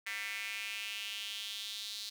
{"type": "tone with high-pass filter sweep", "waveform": "square", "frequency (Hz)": 105.2, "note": "G#2", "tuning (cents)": 23, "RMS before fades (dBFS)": -41, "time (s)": [0.06, 2.1], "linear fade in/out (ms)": 10, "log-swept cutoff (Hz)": [2000, 4100], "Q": 4, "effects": []}